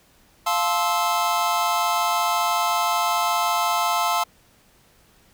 square chord, F major seventh, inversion none, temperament just, 698.5 / 873.1 / 1047.7 / 1309.6 Hz, F5 / A5 / C6 / E6, 0 / -14 / +2 / -12 cents, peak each -26 dBFS, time 0.46-4.24 s, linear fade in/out 10 ms, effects pink hiss -57 dBFS RMS until 5.33 s

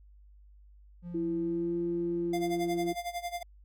triangle tone, 174.61 Hz, F3, in tune, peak -36 dBFS, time 1.02-2.95 s, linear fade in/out 50 ms
sine tone with pitch glide, 333 to 342 Hz, E4 to F4, +18 to -36 cents, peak -29 dBFS, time 1.14-2.93 s, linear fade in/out 10 ms, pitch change +46 cents, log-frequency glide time 1.39-1.76 s
square tone with tremolo, 698.5 Hz, F5, in tune, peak -32 dBFS, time 2.33-3.43 s, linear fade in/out 5 ms, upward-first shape sine, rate 11 Hz, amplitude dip 85%
effects added 50 Hz sine -53 dBFS peak until 3.64 s

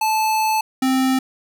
square tone pair in turn, 872 / 261.8 Hz, A5 / C4, -16 / +1 cents, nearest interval octave + major sixth, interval 2083 cents, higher first, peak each -17 / -16 dBFS, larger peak second, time 0.01-0.61 / 0.82-1.19 s, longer first, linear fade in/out 5 ms, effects none

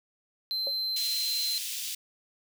triangle tone, 4100 Hz, C8, 36 cents flat, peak -27 dBFS, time 0.51-1.58 s, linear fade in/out 0 ms
sine tone with exponential decay, 553 Hz, C#5, 4 cents flat, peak -30 dBFS, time 0.67-0.74 s, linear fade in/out 1 ms, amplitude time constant 15 ms
pink high-pass noise, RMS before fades -35 dBFS, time 0.96-1.95 s, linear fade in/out 5 ms, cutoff 3000 Hz, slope 24 dB/octave
effects none

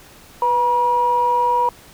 sine tone pair together, 493.8 / 960 Hz, B4 / B5, 0 / -49 cents, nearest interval octave, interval 1151 cents, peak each -22 / -14 dBFS, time 0.42-1.69 s, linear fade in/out 2 ms, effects tanh soft clip ceiling -7 dBFS + pink hiss -45 dBFS RMS until 1.93 s

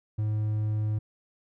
triangle tone, 107 Hz, A2, 48 cents flat, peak -23 dBFS, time 0.18-0.99 s, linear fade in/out 10 ms, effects none

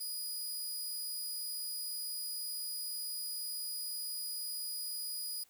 15% pulse tone, 4929 Hz, D#8, 17 cents flat, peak -31 dBFS, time 0-5.44 s, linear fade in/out 10 ms, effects white hiss -67 dBFS RMS until 5.49 s

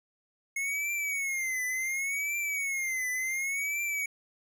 square tone with vibrato, 2170 Hz, C#7, 37 cents flat, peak -30 dBFS, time 0.56-4.06 s, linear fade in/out 5 ms, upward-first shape triangle, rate 0.69 Hz, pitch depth 150 cents each way, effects none

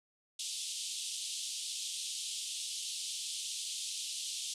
pink band-pass noise, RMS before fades -40 dBFS, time 0.39-4.54 s, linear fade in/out 5 ms, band 3000 to 10000 Hz, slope 48 dB/octave, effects none

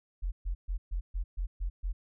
sine tone bursts, 43.65 Hz, F1, in tune, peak -29 dBFS, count 8, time 0.22-1.93 s, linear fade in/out 20 ms, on 100 ms, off 130 ms, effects none

